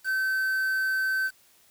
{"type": "tone with quantisation", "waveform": "triangle", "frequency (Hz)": 1539, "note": "G6", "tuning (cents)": -32, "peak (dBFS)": -22, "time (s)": [0.04, 1.31], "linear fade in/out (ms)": 50, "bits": 7, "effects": ["white hiss -60 dBFS RMS until 1.7 s"]}